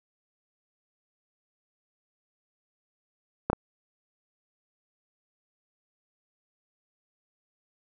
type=clicks; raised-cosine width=1 ms; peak=-10 dBFS; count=2; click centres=3.5 / 3.531 s; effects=none